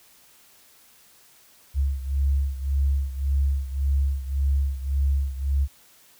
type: beating tone pair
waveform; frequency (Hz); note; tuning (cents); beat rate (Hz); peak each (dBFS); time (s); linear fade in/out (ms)
sine; 68.5 / 70.3; C#2 / C#2; -20 / +25; 1.8; -22 / -26; 1.74-5.68; 50
effects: white hiss -55 dBFS RMS until 6.19 s